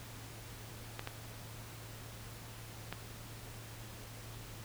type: clicks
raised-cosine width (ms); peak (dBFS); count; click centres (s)
0.3; -23; 3; 0.994 / 1.074 / 2.926
effects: added 112 Hz sine -50 dBFS peak until 4.64 s + pink hiss -51 dBFS RMS until 4.64 s